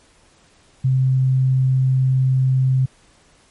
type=tone; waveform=sine; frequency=130.81 Hz; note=C3; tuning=in tune; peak=-13 dBFS; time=0.84-2.86 s; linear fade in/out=10 ms; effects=pink hiss -54 dBFS RMS until 3.5 s + MP3 48 kbps